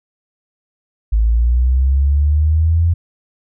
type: linear sweep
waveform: sine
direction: up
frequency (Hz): 53.1 to 85.8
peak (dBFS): -10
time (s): 1.12-2.94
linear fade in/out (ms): 10
effects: none